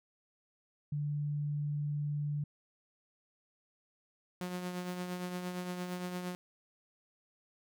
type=tone; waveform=sine; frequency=146.83 Hz; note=D3; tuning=in tune; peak=-32 dBFS; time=0.92-2.44 s; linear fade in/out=5 ms
type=tone with tremolo; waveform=sawtooth; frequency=179.8 Hz; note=F#3; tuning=49 cents flat; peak=-31 dBFS; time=4.41-6.35 s; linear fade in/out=0 ms; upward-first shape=triangle; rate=8.7 Hz; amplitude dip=50%
effects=none